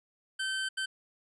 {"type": "tone bursts at uneven times", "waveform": "25% pulse", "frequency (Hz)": 1545, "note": "G6", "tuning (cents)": -26, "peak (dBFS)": -27, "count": 2, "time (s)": [[0.39, 0.69], [0.77, 0.86]], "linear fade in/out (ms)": 10, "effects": ["resampled to 22050 Hz"]}